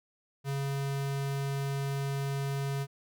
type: tone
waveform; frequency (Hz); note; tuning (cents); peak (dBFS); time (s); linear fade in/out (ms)
square; 138.59; C#3; 0; -31; 0.44-2.87; 50
effects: none